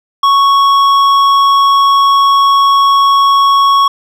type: tone with hard clipping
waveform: triangle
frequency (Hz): 1108.7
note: C#6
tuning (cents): 0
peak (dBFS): -7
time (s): 0.23-3.88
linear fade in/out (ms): 5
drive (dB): 12
effects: none